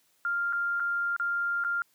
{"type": "tone with dropouts", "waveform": "sine", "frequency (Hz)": 1396.9, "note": "F6", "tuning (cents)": 0, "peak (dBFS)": -26, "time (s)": [0.25, 1.82], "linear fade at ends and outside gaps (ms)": 1, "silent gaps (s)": [[0.526, 0.531], [0.798, 0.802], [1.164, 1.198], [1.639, 1.647]], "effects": ["white hiss -68 dBFS RMS until 1.94 s", "high-pass 100 Hz 12 dB/octave"]}